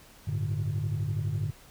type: chord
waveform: sine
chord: G suspended second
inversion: none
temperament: equal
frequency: 98 / 110 / 146.83 Hz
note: G2 / A2 / D3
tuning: 0 / 0 / 0 cents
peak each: -30 dBFS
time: 0.27-1.51 s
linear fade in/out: 10 ms
effects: tanh soft clip ceiling -23 dBFS + pink hiss -54 dBFS RMS until 1.7 s